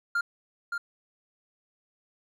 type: tone with echo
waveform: triangle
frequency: 1400 Hz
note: F6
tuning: 4 cents sharp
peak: -22 dBFS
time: 0.15-0.21 s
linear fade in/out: 5 ms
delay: 570 ms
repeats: 1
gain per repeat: -5 dB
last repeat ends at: 0.78 s
effects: none